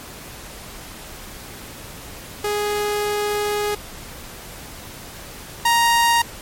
sawtooth tone pair in turn, 415.3 / 935.6 Hz, G#4 / A#5, 0 / +6 cents, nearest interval octave + major second, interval 1406 cents, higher second, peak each -16 / -10 dBFS, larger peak second, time 2.44-3.75 / 5.65-6.22 s, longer first, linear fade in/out 5 ms, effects pink hiss -37 dBFS RMS until 6.41 s + MP3 64 kbps

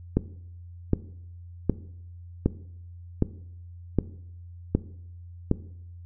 click train, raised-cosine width 3 ms, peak -7 dBFS, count 8, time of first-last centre 0.17-5.514 s, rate 1.31 Hz, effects noise-tail reverb RT60 0.7 s tail -17 dB re dry + added 87 Hz sine -41 dBFS peak until 6.05 s

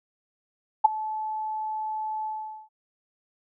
sine tone with ADSR envelope, 866 Hz, A5, 28 cents flat, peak -9 dBFS, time 0.84-2.69 s, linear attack 12 ms, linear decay 13 ms, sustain -19 dB, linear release 440 ms, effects none

